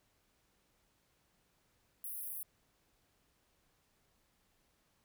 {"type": "high-pass noise", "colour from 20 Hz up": "pink", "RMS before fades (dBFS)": -43, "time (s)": [2.04, 2.43], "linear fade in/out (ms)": 2, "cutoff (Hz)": 10000, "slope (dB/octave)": 96, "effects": ["pink hiss -75 dBFS RMS until 5.04 s"]}